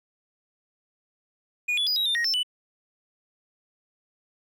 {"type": "tone with pitch steps", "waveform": "triangle", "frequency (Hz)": [2452, 3425, 4927, 3840, 3603, 1878, 5320, 2979], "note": ["D#7", "A7", "D#8", "B7", "A7", "A#6", "E8", "F#7"], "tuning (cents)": [-26, -47, -18, -49, 40, 12, 15, 11], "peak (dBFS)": -21, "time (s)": [1.68, 2.432], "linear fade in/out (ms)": 10, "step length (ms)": 94, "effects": []}